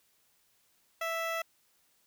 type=tone with notch filter; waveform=15% pulse; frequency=659.3 Hz; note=E5; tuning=in tune; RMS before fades=-34 dBFS; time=1.01-1.42 s; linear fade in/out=5 ms; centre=8400 Hz; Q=0.98; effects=white hiss -70 dBFS RMS until 2.06 s